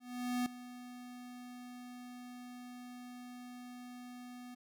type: tone with ADSR envelope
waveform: square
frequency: 246.9 Hz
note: B3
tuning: in tune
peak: -32 dBFS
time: 0-4.55 s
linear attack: 460 ms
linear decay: 3 ms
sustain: -16 dB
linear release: 11 ms
effects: none